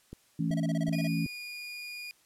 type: click train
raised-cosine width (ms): 3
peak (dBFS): -29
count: 4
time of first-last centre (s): 0.13-1.262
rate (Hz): 2.65
type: chord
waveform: sine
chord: A major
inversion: second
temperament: equal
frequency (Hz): 164.81 / 220 / 277.2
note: E3 / A3 / C#4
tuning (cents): 0 / 0 / 0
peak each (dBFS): -29 / -34 / -33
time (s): 0.39-1.26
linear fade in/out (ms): 5
type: tone bursts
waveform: square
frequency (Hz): 649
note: E5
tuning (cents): -27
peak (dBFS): -37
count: 10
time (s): 0.51-1.074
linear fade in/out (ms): 5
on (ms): 33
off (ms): 26
type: tone with pitch glide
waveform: 30% pulse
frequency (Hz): 2452 to 2438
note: D#7 to D#7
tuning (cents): -26 to -36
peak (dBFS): -36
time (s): 0.93-2.11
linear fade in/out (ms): 0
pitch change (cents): -10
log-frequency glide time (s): 1.15-1.42
effects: white hiss -65 dBFS RMS until 2.25 s + low-pass 12000 Hz 12 dB/octave